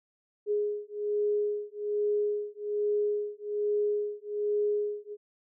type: beating tone pair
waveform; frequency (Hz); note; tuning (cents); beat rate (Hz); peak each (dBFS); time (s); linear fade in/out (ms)
sine; 415.3 / 416.5; G#4 / G#4; 0 / +5; 1.2; -30; 0.46-5.17; 50
effects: none